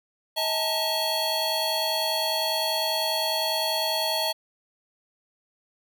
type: tone cluster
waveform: square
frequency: 638 / 853 / 903 / 3316 / 4385 Hz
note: D#5 / G#5 / A5 / G#7 / C#8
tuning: +43 / +46 / +45 / -3 / -20 cents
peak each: -30 / -35 / -33 / -31 / -29 dBFS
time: 0.36-4.33 s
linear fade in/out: 20 ms
effects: none